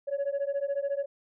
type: beating tone pair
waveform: sine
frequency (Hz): 554 / 568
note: C#5 / C#5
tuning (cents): -1 / +42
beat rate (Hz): 14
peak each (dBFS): -29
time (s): 0.07-1.06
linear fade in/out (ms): 20
effects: tanh soft clip ceiling -24 dBFS